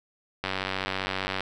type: click train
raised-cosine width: 0.3 ms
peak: -12 dBFS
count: 93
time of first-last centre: 0.44-1.406 s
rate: 95.2 Hz
effects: none